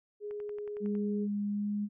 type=tone; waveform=sine; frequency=415.3 Hz; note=G#4; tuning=in tune; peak=-36 dBFS; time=0.2-1.28 s; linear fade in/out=50 ms
type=click train; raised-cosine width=0.5 ms; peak=-38 dBFS; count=8; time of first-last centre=0.31-0.952 s; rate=10.9 Hz
type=tone with pitch glide; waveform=sine; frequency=204.7 to 206.4 Hz; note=G#3 to G#3; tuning=-25 to -10 cents; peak=-30 dBFS; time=0.8-1.89 s; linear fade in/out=50 ms; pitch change=+15 cents; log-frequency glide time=1.49-1.69 s
effects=none